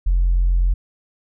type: tone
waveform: sine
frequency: 44 Hz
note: F1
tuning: 14 cents sharp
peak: -12 dBFS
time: 0.06-0.74 s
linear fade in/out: 10 ms
effects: tanh soft clip ceiling -10 dBFS